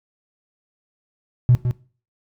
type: tone with echo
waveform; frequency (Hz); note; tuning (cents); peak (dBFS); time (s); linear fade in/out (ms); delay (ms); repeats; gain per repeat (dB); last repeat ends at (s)
triangle; 123.47; B2; 0; -6; 1.49-1.55; 0; 160; 1; -9; 1.71
effects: noise-tail reverb RT60 0.4 s tail -20 dB re dry + tanh soft clip ceiling -7 dBFS